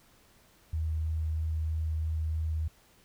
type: tone with vibrato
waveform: sine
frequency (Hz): 79.2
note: D#2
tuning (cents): +31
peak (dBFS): -28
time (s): 0.73-2.68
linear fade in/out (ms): 5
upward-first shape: sine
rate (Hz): 3.1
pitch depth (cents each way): 8
effects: pink hiss -62 dBFS RMS until 3.04 s